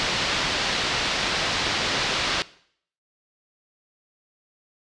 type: low-pass noise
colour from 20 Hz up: white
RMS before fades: -25 dBFS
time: 0-2.42 s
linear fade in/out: 0 ms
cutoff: 4700 Hz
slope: 24 dB/octave
effects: noise-tail reverb RT60 0.6 s tail -19 dB re dry + resampled to 22050 Hz